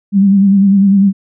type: tone with vibrato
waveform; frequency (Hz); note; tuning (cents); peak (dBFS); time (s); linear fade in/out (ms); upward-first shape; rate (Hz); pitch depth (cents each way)
sine; 197.1; G3; +10; -5; 0.12-1.13; 50; sine; 10; 46
effects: none